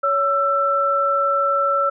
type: tone pair together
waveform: sine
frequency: 560.4 / 1334 Hz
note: C#5 / E6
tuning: +19 / +20 cents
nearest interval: octave + minor third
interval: 1501 cents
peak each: -21 / -17 dBFS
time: 0.03-1.9 s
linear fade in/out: 10 ms
effects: none